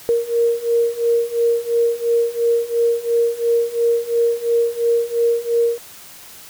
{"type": "beating tone pair", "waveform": "sine", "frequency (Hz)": [466.2, 469.1], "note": ["A#4", "A#4"], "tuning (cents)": [0, 11], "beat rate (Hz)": 2.9, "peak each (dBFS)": [-19, -17], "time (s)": [0.09, 5.78], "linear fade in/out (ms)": 0, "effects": ["white hiss -40 dBFS RMS until 6.49 s"]}